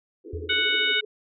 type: band-pass noise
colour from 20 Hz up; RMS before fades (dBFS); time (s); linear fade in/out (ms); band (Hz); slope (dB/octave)
pink; -41; 0.24-0.95; 20; 280 to 480; 96
type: tone with exponential decay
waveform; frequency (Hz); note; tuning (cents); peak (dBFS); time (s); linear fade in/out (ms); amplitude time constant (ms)
sine; 82.41; E2; 0; -28; 0.33-0.79; 5; 100
type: tone with tremolo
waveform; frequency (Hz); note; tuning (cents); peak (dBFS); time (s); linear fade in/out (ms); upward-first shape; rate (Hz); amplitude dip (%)
sine; 425.3; G#4; +41; -31; 0.34-1.05; 5; sine; 13; 90
type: harmonic tone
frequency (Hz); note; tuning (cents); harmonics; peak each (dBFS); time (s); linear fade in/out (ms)
740; F#5; 0; 2 / 3 / 4 / 5; -26 / -26 / -26 / -26; 0.49-1.01; 10
effects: none